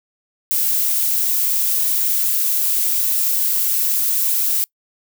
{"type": "noise", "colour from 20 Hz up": "violet", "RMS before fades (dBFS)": -18, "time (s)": [0.51, 4.64], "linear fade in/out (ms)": 0, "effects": ["noise-tail reverb RT60 0.1 s tail -25 dB re dry"]}